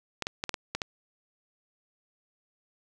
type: clicks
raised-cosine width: 0.2 ms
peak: -13 dBFS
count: 7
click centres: 0.223 / 0.269 / 0.439 / 0.493 / 0.542 / 0.75 / 0.818 s
effects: none